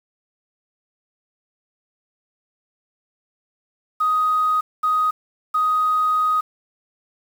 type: tone bursts at uneven times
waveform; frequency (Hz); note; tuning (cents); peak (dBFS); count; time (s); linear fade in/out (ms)
sine; 1251; D#6; +9; -15; 3; 4-4.61 / 4.83-5.11 / 5.54-6.41; 10
effects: tanh soft clip ceiling -11 dBFS + 7-bit